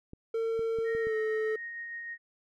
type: clicks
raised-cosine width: 3 ms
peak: -31 dBFS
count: 5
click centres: 0.134 / 0.593 / 0.787 / 0.95 / 1.07 s
type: tone with pitch glide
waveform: triangle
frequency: 452.9 to 435.5 Hz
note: A#4 to A4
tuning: -50 to -18 cents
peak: -26 dBFS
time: 0.34-1.56 s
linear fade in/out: 5 ms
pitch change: -68 cents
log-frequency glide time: 1-1.15 s
type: tone with tremolo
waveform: sine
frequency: 1864.7 Hz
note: A#6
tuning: in tune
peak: -36 dBFS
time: 0.84-2.18 s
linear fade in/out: 50 ms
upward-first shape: sine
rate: 6.5 Hz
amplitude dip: 25%
effects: none